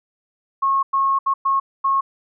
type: tone bursts at uneven times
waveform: sine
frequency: 1089 Hz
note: C#6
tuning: 31 cents flat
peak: -15 dBFS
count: 5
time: 0.62-0.83 / 0.93-1.19 / 1.26-1.34 / 1.45-1.6 / 1.84-2.01 s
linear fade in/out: 10 ms
effects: none